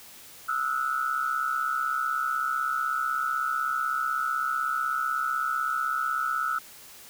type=tone cluster; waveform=sine; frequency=1262 / 1322 / 1458 Hz; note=D#6 / E6 / F#6; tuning=+24 / +5 / -26 cents; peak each=-33 / -27 / -31 dBFS; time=0.48-6.59 s; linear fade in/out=10 ms; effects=white hiss -48 dBFS RMS until 7.09 s